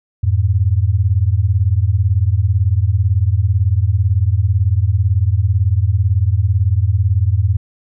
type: beating tone pair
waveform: sine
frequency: 87.2 / 105.2 Hz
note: F2 / G#2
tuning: -2 / +23 cents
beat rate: 18 Hz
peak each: -14 dBFS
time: 0.23-7.57 s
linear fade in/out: 10 ms
effects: none